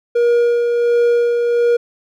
triangle tone with tremolo, 475.4 Hz, A#4, 34 cents sharp, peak -8 dBFS, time 0.15-1.77 s, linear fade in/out 10 ms, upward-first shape sine, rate 1.4 Hz, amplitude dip 35%, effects none

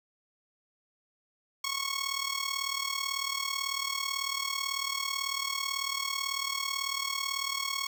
10% pulse tone with amplitude modulation, 1100 Hz, C#6, 14 cents flat, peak -19 dBFS, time 1.64-7.87 s, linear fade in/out 5 ms, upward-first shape sine, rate 38.1 Hz, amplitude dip 75%, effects none

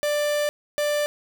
45% pulse tone bursts at uneven times, 590 Hz, D5, 8 cents sharp, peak -21 dBFS, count 2, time 0.03-0.49 / 0.78-1.06 s, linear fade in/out 0 ms, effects 9-bit

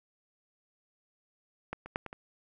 clicks, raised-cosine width 0.5 ms, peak -20 / -29 / -15 / -25 / -28 dBFS, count 5, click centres 1.73 / 1.86 / 1.959 / 2.063 / 2.129 s, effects none

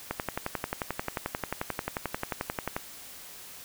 click train, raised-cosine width 0.5 ms, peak -14 dBFS, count 31, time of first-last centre 0.11-2.765 s, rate 11.3 Hz, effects white hiss -46 dBFS RMS until 3.64 s

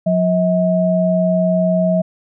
sine tone pair together, 179.59 / 640 Hz, F3 / D#5, +49 / +49 cents, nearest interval octave + minor seventh, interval 2200 cents, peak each -15 dBFS, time 0.06-2.02 s, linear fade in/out 10 ms, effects none

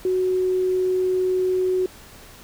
sine tone, 370 Hz, F#4, in tune, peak -18 dBFS, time 0.05-1.86 s, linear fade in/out 2 ms, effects pink hiss -45 dBFS RMS until 2.43 s

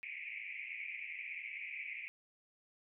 white band-pass noise, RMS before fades -45 dBFS, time 0.03-2.08 s, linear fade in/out 0 ms, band 2100 to 2500 Hz, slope 96 dB/octave, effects none

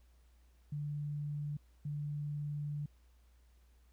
sine tone bursts at uneven times, 146.83 Hz, D3, in tune, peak -36 dBFS, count 2, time 0.72-1.57 / 1.85-2.86 s, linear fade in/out 5 ms, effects added 60 Hz sine -62 dBFS peak until 3.92 s + pink hiss -75 dBFS RMS until 3.92 s

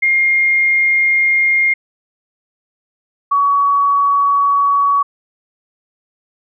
sine tone pair in turn, 2125 / 1128.3 Hz, C7 / C#6, +26 / +30 cents, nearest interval major seventh, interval 1096 cents, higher first, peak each -10 dBFS, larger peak neither, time 0.02-1.74 / 3.31-5.03 s, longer neither, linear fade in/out 10 ms, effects none

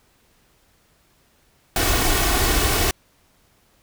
pink noise with comb filter, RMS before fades -19 dBFS, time 1.76-2.91 s, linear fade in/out 2 ms, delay 2.7 ms, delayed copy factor +0.6, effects pink hiss -60 dBFS RMS until 3.82 s

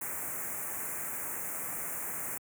white band-stop noise, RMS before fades -37 dBFS, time 0.01-2.38 s, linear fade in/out 5 ms, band 2300 to 7000 Hz, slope 48 dB/octave, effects high-pass 100 Hz 12 dB/octave

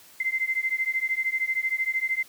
sine beating tone pair, 2070 / 2083 Hz, C7 / C7, -19 / -8 cents, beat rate 13 Hz, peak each -27 dBFS, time 0.2-2.23 s, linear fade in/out 5 ms, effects white hiss -52 dBFS RMS until 2.28 s + high-pass 80 Hz 12 dB/octave

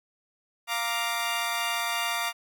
15% pulse chord, Bb major, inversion second, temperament equal, 698.5 / 932.3 / 1174.7 Hz, F5 / Bb5 / D6, 0 / 0 / 0 cents, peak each -25 dBFS, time 0.67-2.33 s, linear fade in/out 50 ms, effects none

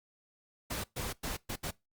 pink noise bursts at uneven times, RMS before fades -37 dBFS, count 5, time 0.7-0.84 / 0.96-1.13 / 1.23-1.37 / 1.49-1.56 / 1.63-1.71 s, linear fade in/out 10 ms, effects noise-tail reverb RT60 0.2 s tail -22 dB re dry + Opus 48 kbps

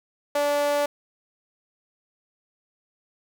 sawtooth tone with high-pass filter, 289.8 Hz, D4, 23 cents flat, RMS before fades -23 dBFS, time 0.35-0.86 s, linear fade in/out 5 ms, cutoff 610 Hz, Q 3.4, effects none

